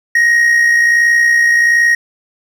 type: tone with amplitude modulation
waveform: triangle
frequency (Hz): 1878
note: A#6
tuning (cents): +12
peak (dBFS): -4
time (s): 0.15-1.95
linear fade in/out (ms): 5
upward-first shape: sine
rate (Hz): 61.3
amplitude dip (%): 40
effects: none